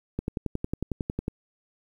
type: click train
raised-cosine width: 3 ms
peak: -15 dBFS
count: 13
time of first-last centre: 0.19-1.281 s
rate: 11 Hz
effects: 9-bit